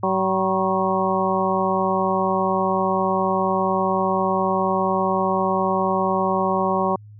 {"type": "harmonic tone with a mistuned harmonic", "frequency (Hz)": 190, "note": "F#3", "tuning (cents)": 46, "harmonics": [1, 2, 3, 4, 5, 6], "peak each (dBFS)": [-25, -25, -25, -25, -25, -25], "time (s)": [0.03, 6.96], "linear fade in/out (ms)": 5, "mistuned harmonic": 6, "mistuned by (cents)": -71, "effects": ["added 105 Hz sine -40 dBFS peak until 7.19 s"]}